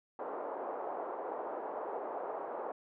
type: band-pass noise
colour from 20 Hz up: pink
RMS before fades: -40 dBFS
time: 0.19-2.72 s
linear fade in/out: 2 ms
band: 420 to 1000 Hz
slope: 24 dB/octave
effects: none